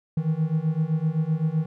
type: beating tone pair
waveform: triangle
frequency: 154.1 / 161.9 Hz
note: D#3 / E3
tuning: -16 / -31 cents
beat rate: 7.8 Hz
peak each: -23 / -22 dBFS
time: 0.17-1.66 s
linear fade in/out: 5 ms
effects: none